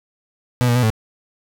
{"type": "tone with pitch steps", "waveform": "35% pulse", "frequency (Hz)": [123.8, 119.7, 124.6, 110], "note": ["B2", "A#2", "B2", "A2"], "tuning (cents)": [5, 46, 16, 0], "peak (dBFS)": -12, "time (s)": [0.61, 0.902], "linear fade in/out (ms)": 0, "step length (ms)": 73, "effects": []}